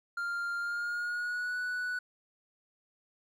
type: tone with pitch glide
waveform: triangle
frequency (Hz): 1396.9 to 1480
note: F6 to F#6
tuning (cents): 0 to 0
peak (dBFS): -30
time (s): 0.17-1.99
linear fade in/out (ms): 5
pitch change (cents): +100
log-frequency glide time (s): 0.59-1.58
effects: none